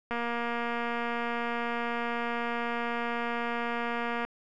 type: click train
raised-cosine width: 0.5 ms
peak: -18 dBFS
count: 978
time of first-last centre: 0.11-4.25 s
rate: 236 Hz
effects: none